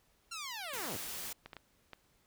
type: linear sweep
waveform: 10% pulse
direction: down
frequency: 1396.9 to 65.4 Hz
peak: -32 dBFS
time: 0.31-0.97 s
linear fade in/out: 10 ms
type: noise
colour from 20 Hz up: white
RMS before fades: -42 dBFS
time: 0.73-1.33 s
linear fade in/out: 5 ms
type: clicks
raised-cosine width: 0.3 ms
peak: -30 dBFS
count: 4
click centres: 1.46 / 1.532 / 1.567 / 1.933 s
effects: pink hiss -71 dBFS RMS until 2.26 s